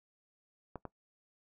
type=clicks; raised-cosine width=1 ms; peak=-27 dBFS; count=2; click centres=0.757 / 0.853 s; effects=noise-tail reverb RT60 0.1 s tail -19 dB re dry